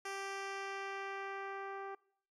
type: tone with low-pass filter sweep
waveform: 10% pulse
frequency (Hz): 392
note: G4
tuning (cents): 0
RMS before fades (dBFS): -43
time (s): 0.05-1.95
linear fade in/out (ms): 5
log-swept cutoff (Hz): 9400 to 1100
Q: 0.78
effects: noise-tail reverb RT60 0.6 s tail -22 dB re dry